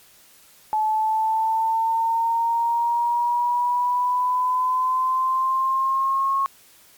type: exponential sweep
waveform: sine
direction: up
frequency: 861 to 1093 Hz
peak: -18 dBFS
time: 0.73-6.46 s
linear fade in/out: 0 ms
effects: white hiss -52 dBFS RMS until 6.97 s + MP3 96 kbps